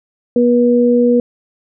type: tone pair together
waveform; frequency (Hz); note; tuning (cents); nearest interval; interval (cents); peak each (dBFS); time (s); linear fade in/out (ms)
sine; 241.9 / 483.8; B3 / B4; -36 / -36; octave; 1200; -11; 0.36-1.2; 2
effects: none